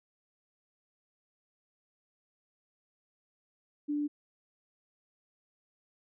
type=tone; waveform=sine; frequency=293.7 Hz; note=D4; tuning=in tune; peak=-29 dBFS; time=3.88-4.08 s; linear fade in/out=20 ms; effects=none